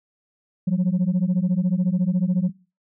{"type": "beating tone pair", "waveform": "sine", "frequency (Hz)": [174.61, 188.61], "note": ["F3", "F#3"], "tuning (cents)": [0, 33], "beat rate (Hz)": 14, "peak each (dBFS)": -19, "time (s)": [0.67, 2.5], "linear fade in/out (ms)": 10, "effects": ["noise-tail reverb RT60 0.3 s tail -19 dB re dry", "tanh soft clip ceiling -15 dBFS"]}